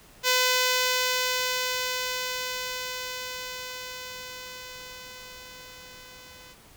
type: tone with level ramp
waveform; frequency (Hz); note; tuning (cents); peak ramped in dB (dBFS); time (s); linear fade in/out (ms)
5% pulse; 505; B4; +39; -8 to -36; 0.23-6.56; 50
effects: pink hiss -53 dBFS RMS until 6.76 s